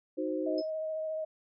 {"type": "chord", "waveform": "sine", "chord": "C diminished", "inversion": "first", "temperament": "equal", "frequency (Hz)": [311.1, 370, 523.3], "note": ["Eb4", "Gb4", "C5"], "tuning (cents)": [0, 0, 0], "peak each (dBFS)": [-33, -36, -35], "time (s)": [0.17, 0.62], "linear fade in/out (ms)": 20}
{"type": "tone with vibrato", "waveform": "sine", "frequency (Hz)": 630, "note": "D#5", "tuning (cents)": 21, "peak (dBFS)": -32, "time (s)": [0.46, 1.25], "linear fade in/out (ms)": 10, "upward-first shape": "triangle", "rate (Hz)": 14, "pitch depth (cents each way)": 17}
{"type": "tone with exponential decay", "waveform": "sine", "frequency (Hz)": 5160, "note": "E8", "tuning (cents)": -38, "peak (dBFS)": -38, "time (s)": [0.58, 0.7], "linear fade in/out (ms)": 2, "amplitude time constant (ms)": 26}
{"effects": []}